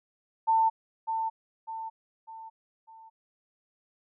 sine tone with echo, 895 Hz, A5, 29 cents sharp, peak -20 dBFS, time 0.47-0.7 s, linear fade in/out 20 ms, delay 600 ms, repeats 4, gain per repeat -7 dB, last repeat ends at 3.1 s, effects none

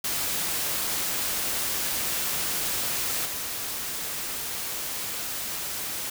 white noise with level steps, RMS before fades -28 / -32 dBFS, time 0.04-6.1 s, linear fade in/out 5 ms, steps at 3.25 s, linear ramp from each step 10 ms, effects none

